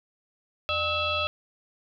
sine tone with frequency modulation, 1975.5 Hz, B6, in tune, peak -24 dBFS, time 0.69-1.27 s, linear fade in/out 0 ms, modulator 687 Hz, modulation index 2.4, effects none

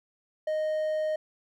triangle tone, 620 Hz, D#5, 6 cents flat, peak -24 dBFS, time 0.47-1.16 s, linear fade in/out 5 ms, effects none

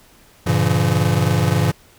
square chord, G diminished seventh, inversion none, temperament just, 98 / 117.6 / 141.12 / 169.34 Hz, G2 / Bb2 / Db3 / Fb3, 0 / +16 / +31 / +47 cents, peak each -21 dBFS, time 0.46-1.72 s, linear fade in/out 10 ms, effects pink hiss -50 dBFS RMS until 1.98 s

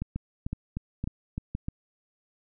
two click trains, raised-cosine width 5 ms, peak -19 / -18 dBFS, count 6 / 4, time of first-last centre 0.16-1.684 / 0.02-1.551 s, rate 3.28 / 1.96 Hz, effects none

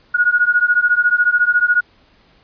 sine beating tone pair, 1443 / 1457 Hz, F#6 / F#6, -44 / -27 cents, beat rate 14 Hz, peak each -14 / -15 dBFS, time 0.14-1.81 s, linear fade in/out 10 ms, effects pink hiss -53 dBFS RMS until 2.43 s + resampled to 11025 Hz

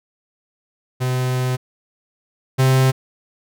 45% pulse tone pair in turn, 127.5 / 131.31 Hz, C3 / C3, -44 / +7 cents, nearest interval minor second, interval 51 cents, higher second, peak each -18 / -12 dBFS, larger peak second, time 1-1.57 / 2.58-2.92 s, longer first, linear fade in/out 20 ms, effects none

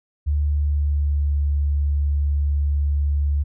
sine tone with pitch glide, 73.42 to 72.08 Hz, D2 to D2, 0 to -32 cents, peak -17 dBFS, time 0.26-3.44 s, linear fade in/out 20 ms, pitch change -32 cents, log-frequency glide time 0.4-1.39 s, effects none

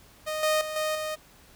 sawtooth tone with level steps, 619 Hz, D#5, 9 cents flat, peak -25 / -18 / -28 / -22 / -26 dBFS, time 0.26-1.16 s, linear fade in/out 20 ms, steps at 0.43 / 0.61 / 0.76 / 0.95 s, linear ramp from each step 2 ms, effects pink hiss -55 dBFS RMS until 1.55 s

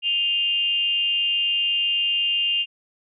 sine tone with frequency modulation, 2806 Hz, F7, 8 cents sharp, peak -19 dBFS, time 0.02-2.66 s, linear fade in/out 50 ms, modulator 312 Hz, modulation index 0.47, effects none

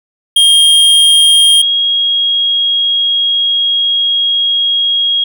square / sine tone pair in turn, 3229 / 3282 Hz, G#7 / G#7, -49 / -21 cents, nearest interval unison, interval 28 cents, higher second, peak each -5 / -9 dBFS, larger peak first, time 0.36-1.62 / 1.62-5.24 s, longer second, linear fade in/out 5 ms, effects none

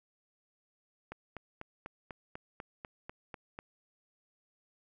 click train, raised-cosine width 0.5 ms, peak -27 dBFS, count 11, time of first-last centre 1.12-3.589 s, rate 4.05 Hz, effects none

